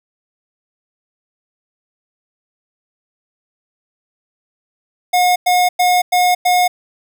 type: tone bursts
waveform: square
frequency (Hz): 721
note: F#5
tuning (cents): -45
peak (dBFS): -11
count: 5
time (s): 5.13-6.68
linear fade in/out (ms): 10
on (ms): 230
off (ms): 100
effects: none